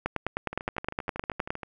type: two click trains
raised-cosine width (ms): 0.5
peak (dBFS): -21 / -12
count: 15 / 15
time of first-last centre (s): 0.53-1.632 / 0.06-1.505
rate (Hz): 12.7 / 9.69
effects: none